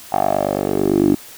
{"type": "tone with band-pass filter sweep", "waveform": "10% pulse", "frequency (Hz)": 49, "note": "G1", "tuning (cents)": 0, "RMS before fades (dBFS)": -17, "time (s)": [0.12, 1.15], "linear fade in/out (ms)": 10, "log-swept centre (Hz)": [780, 300], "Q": 5.3, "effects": ["white hiss -39 dBFS RMS until 1.37 s"]}